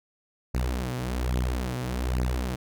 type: beating tone pair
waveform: sawtooth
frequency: 61.74 / 62.94 Hz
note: B1 / B1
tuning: 0 / +33 cents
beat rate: 1.2 Hz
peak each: -25 dBFS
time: 0.54-2.56 s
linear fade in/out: 10 ms
effects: none